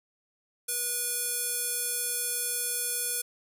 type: tone with band-pass filter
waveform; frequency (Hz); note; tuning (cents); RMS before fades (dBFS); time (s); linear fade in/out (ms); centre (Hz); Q
square; 485.9; B4; -28; -31; 0.68-3.22; 10; 11000; 2.5
effects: none